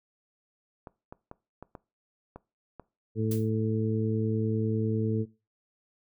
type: clicks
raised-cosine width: 1 ms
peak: -28 dBFS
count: 7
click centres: 0.872 / 1.125 / 1.314 / 1.626 / 1.752 / 2.36 / 2.797 s
type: harmonic tone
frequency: 110 Hz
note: A2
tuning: in tune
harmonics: 1 / 2 / 3 / 4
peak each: -28 / -31 / -35 / -32 dBFS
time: 3.15-5.26 s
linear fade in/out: 50 ms
type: noise with exponential decay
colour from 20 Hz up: blue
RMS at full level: -35 dBFS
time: 3.31-3.5 s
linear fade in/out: 5 ms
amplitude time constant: 41 ms
effects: noise-tail reverb RT60 0.3 s tail -21 dB re dry